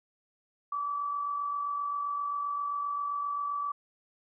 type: tone with amplitude modulation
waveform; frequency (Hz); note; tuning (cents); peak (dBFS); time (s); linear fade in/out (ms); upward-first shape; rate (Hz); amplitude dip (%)
sine; 1153; D6; -32; -28; 0.72-3.72; 5; sine; 47.6; 40
effects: none